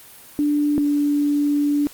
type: tone pair in turn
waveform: sine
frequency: 293.7 / 290.5 Hz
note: D4 / D4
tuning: 0 / -19 cents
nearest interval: unison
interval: 19 cents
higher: first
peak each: -16 dBFS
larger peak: neither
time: 0.39-0.78 / 0.78-1.87 s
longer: second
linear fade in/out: 0 ms
effects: white hiss -44 dBFS RMS until 1.93 s + Opus 32 kbps